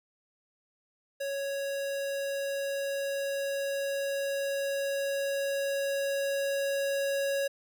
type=tone with level ramp; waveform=square; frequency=554.4 Hz; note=C#5; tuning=in tune; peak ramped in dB=-32 to -28 dBFS; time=1.2-7.48 s; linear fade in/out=10 ms; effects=none